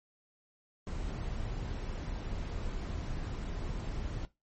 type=noise; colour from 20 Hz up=brown; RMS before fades=-37 dBFS; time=0.87-4.25 s; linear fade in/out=0 ms; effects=noise-tail reverb RT60 0.2 s tail -17 dB re dry + MP3 32 kbps